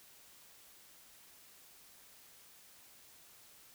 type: silence
effects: white hiss -60 dBFS RMS until 3.74 s